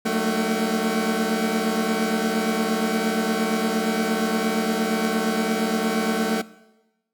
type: tone cluster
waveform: 25% pulse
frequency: 183.2 / 219.6 / 228.2 / 303.8 / 760 Hz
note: F#3 / A3 / A#3 / D#4 / F#5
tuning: -17 / -3 / -37 / -41 / +46 cents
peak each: -27 / -21 / -22 / -29 / -27 dBFS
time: 0.05-6.42 s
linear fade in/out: 10 ms
effects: noise-tail reverb RT60 1.0 s tail -19 dB re dry